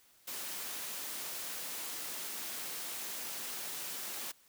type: high-pass noise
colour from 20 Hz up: white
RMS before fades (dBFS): -41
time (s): 0.27-4.32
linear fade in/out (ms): 10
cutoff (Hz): 190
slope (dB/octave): 12
effects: white hiss -65 dBFS RMS until 4.48 s